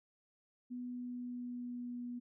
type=tone with pitch glide; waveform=sine; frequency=246.9 to 243.2 Hz; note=B3 to B3; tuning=0 to -26 cents; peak=-40 dBFS; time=0.7-2.2 s; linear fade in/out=20 ms; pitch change=-26 cents; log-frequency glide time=0.83-2.02 s; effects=none